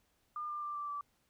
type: tone with pitch steps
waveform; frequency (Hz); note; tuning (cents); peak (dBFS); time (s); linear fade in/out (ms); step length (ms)
sine; 1206 / 1194.2 / 1182.5 / 1171 / 1159.5; D6 / D6 / D6 / D6 / D6; +46 / +29 / +12 / -5 / -22; -37; 0.36-1.01; 2; 130
effects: pink hiss -75 dBFS RMS until 1.29 s